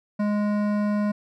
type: tone with hard clipping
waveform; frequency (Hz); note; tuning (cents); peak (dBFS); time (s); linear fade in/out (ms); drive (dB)
sine; 207.7; G#3; 0; -23; 0.19-1.12; 10; 14
effects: none